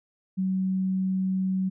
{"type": "tone", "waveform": "sine", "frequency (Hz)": 188.5, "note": "F#3", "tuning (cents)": 32, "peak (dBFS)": -23, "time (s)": [0.37, 1.7], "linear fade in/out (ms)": 20, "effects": []}